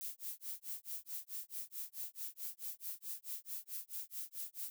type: noise with tremolo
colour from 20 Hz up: violet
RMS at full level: -42 dBFS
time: 0.01-4.7 s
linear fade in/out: 0 ms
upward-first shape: sine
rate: 4.6 Hz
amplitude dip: 100%
effects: none